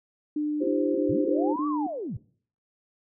sine tone bursts, 299.3 Hz, D4, 33 cents sharp, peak -24 dBFS, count 5, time 0.36-1.868 s, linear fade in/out 5 ms, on 280 ms, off 27 ms
sine chord, C major, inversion first, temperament equal with one note detuned, 337.3 / 392 / 523.3 Hz, E4 / G4 / C5, +40 / 0 / 0 cents, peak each -29 dBFS, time 0.6-1.54 s, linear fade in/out 20 ms
sine linear two-way sweep, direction up then down, 82.7 to 1174.7 to 82.7 Hz, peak -30 dBFS, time 1.09-2.17 s, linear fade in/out 5 ms, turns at 1.67 s
effects noise-tail reverb RT60 0.5 s tail -20 dB re dry

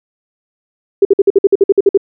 sine tone bursts, 395.6 Hz, G4, 16 cents sharp, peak -3 dBFS, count 12, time 1.02-1.975 s, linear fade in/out 5 ms, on 31 ms, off 53 ms, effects none

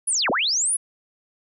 sine linear two-way sweep, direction down then up, 10640 to 175.1 to 10640 Hz, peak -19 dBFS, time 0.07-0.77 s, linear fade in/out 10 ms, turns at 0.3 s, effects none

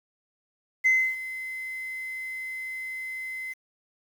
sine tone with ADSR envelope, 2054 Hz, C7, 33 cents flat, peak -15 dBFS, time 0.84-3.54 s, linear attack 22 ms, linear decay 290 ms, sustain -17 dB, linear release 20 ms, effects tanh soft clip ceiling -15 dBFS + 8-bit

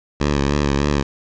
10% pulse tone with vibrato, 71.4 Hz, D2, 48 cents flat, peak -8 dBFS, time 0.2-1.03 s, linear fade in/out 10 ms, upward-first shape sine, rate 3.3 Hz, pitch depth 51 cents each way, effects resampled to 16000 Hz + 8-bit

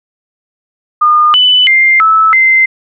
sine tone with pitch steps, 1217 / 2995 / 2102 / 1306 / 2075 Hz, D#6 / F#7 / C7 / E6 / C7, -39 / +20 / +7 / -17 / -15 cents, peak -4 dBFS, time 1.01-2.66 s, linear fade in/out 10 ms, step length 330 ms, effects none

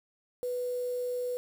sine tone with quantisation, 493.9 Hz, B4, in tune, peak -30 dBFS, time 0.43-1.37 s, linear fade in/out 0 ms, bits 8, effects none

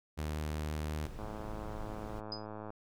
sawtooth tone with vibrato, 76.4 Hz, D#2, 31 cents flat, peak -31 dBFS, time 0.17-1.08 s, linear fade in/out 20 ms, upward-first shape sine, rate 5.5 Hz, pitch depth 10 cents each way
brown noise, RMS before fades -44 dBFS, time 1.04-2.21 s, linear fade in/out 20 ms
click train, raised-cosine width 1 ms, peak -30 dBFS, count 163, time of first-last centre 1.19-2.704 s, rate 107 Hz
sine tone with exponential decay, 4984 Hz, D#8, 2 cents sharp, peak -34 dBFS, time 2.32-2.46 s, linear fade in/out 2 ms, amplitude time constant 30 ms
effects none

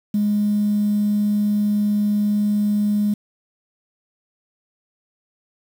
sine tone, 207.7 Hz, G#3, in tune, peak -15 dBFS, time 0.14-3.14 s, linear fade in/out 5 ms, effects tanh soft clip ceiling -12 dBFS + 7-bit

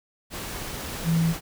sine tone in noise, 164.8 Hz, E3, in tune, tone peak -19 dBFS, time 1.04-1.35 s, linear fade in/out 50 ms, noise pink, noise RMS -34 dBFS, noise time 0.3-1.41 s, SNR +12 dB, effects none

